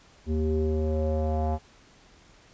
square tone with low-pass filter sweep, 77.8 Hz, D#2, in tune, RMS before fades -26 dBFS, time 0.26-1.59 s, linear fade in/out 50 ms, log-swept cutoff 320 to 780 Hz, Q 4.6, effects pink hiss -56 dBFS RMS until 2.53 s + resampled to 16000 Hz

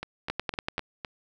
two click trains, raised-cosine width 0.3 ms, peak -18 / -12 dBFS, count 5 / 6, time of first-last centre 0.03-1.048 / 0.3-0.781 s, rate 3.93 / 10.4 Hz, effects none

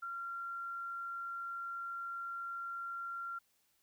sine tone, 1377 Hz, F6, 25 cents flat, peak -39 dBFS, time 0.02-3.39 s, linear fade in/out 10 ms, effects white hiss -75 dBFS RMS until 3.82 s

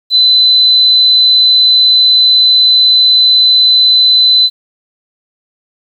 sine tone, 4022 Hz, B7, 31 cents sharp, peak -4 dBFS, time 0.1-4.5 s, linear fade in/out 50 ms, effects 7-bit

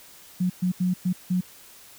sine tone bursts at uneven times, 181.8 Hz, F#3, 30 cents flat, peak -20 dBFS, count 5, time 0.4-0.5 / 0.62-0.72 / 0.8-0.94 / 1.05-1.13 / 1.3-1.41 s, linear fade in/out 10 ms, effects white hiss -49 dBFS RMS until 1.98 s

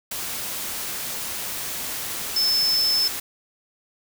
sine tone in noise, 5260 Hz, E8, 5 cents flat, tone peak -18 dBFS, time 2.36-3.08 s, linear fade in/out 5 ms, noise white, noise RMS -30 dBFS, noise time 0.11-3.2 s, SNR +9 dB, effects none

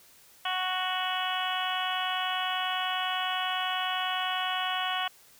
harmonic tone, 370 Hz, F#4, in tune, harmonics 2 / 3 / 4 / 5 / 6 / 7 / 8 / 9, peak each -33 / -34 / -36 / -39 / -42 / -40 / -34 / -38 dBFS, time 0.45-5.08 s, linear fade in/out 5 ms, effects white hiss -57 dBFS RMS until 5.39 s

